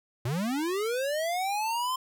square linear sweep, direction up, 110.9 to 1047 Hz, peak -28 dBFS, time 0.25-1.96 s, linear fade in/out 5 ms, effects none

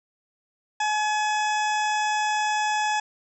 harmonic tone, 849 Hz, G#5, 38 cents sharp, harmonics 1 / 2 / 3 / 4 / 6 / 7 / 8 / 9, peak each -23 / -29 / -33 / -35 / -39 / -40 / -41 / -42 dBFS, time 0.8-3 s, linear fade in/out 5 ms, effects none

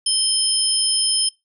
sine tone cluster, 3124 / 5190 / 9630 Hz, G7 / E8 / D9, -7 / -28 / +42 cents, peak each -23 / -20 / -20 dBFS, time 0.06-1.29 s, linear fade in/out 5 ms, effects noise-tail reverb RT60 0.2 s tail -22 dB re dry

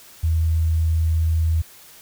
sine tone, 80.9 Hz, E2, 32 cents flat, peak -16 dBFS, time 0.23-1.62 s, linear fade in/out 10 ms, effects white hiss -46 dBFS RMS until 2.01 s

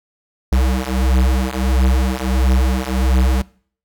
square beating tone pair, 63.5 / 65 Hz, B1 / C2, +49 / -11 cents, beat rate 1.5 Hz, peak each -18 / -17 dBFS, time 0.52-3.42 s, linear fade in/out 5 ms, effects noise-tail reverb RT60 0.5 s tail -22 dB re dry

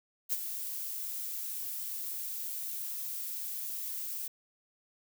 violet noise with ADSR envelope, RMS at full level -29 dBFS, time 0.29-4.28 s, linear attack 39 ms, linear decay 27 ms, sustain -9 dB, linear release 7 ms, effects none

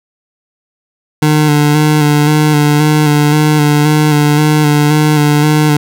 25% pulse tone with vibrato, 150 Hz, D3, 37 cents sharp, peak -3 dBFS, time 1.22-5.77 s, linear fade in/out 5 ms, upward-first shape square, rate 1.9 Hz, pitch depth 24 cents each way, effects none

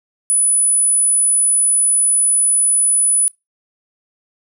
sine tone, 9940 Hz, D#9, 3 cents flat, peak -11 dBFS, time 0.3-3.28 s, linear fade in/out 0 ms, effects noise-tail reverb RT60 0.2 s tail -24 dB re dry

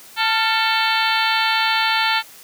harmonic tone with a mistuned harmonic, 443.1 Hz, A4, 12 cents sharp, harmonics 2 / 3 / 4 / 5 / 6 / 7 / 8 / 9 / 10, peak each -21 / -23 / -24 / -25 / -26 / -26 / -27 / -28 / -28 dBFS, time 0.16-2.23 s, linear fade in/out 50 ms, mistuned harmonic 3, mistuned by +72 cents, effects white hiss -43 dBFS RMS until 2.43 s + high-pass 150 Hz 12 dB/octave

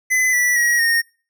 square tone with pitch steps, 2020 / 1961.4 / 1904.4 / 1849.1 Hz, B6 / B6 / A#6 / A#6, +39 / -12 / +37 / -15 cents, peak -15 dBFS, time 0.1-1.02 s, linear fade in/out 20 ms, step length 230 ms, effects noise-tail reverb RT60 0.4 s tail -26 dB re dry

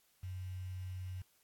sine tone with quantisation, 92 Hz, F#2, 9 cents flat, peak -40 dBFS, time 0.23-1.22 s, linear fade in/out 5 ms, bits 10, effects white hiss -72 dBFS RMS until 1.43 s + AAC 64 kbps

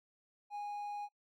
triangle tone, 824 Hz, G#5, 14 cents flat, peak -37 dBFS, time 0.5-1.09 s, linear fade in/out 50 ms, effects noise-tail reverb RT60 0.1 s tail -23 dB re dry

